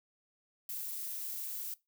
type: noise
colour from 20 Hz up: violet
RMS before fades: -40 dBFS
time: 0.69-1.74 s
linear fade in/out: 2 ms
effects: noise-tail reverb RT60 0.2 s tail -20 dB re dry